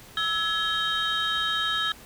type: tone cluster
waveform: sine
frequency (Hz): 1308 / 1686 / 3154 / 3770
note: E6 / G#6 / G7 / A#7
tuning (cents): -14 / +26 / +10 / +19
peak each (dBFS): -28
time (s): 0.17-1.92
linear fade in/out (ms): 2
effects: tanh soft clip ceiling -18 dBFS + pink hiss -48 dBFS RMS until 2.05 s